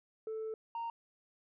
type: tone pair in turn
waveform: sine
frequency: 440 / 926.2 Hz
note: A4 / A#5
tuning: 0 / -11 cents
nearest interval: octave + minor second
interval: 1289 cents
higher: second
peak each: -35 / -34 dBFS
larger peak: second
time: 0.27-0.54 / 0.75-0.9 s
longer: first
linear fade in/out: 2 ms
effects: tanh soft clip ceiling -35 dBFS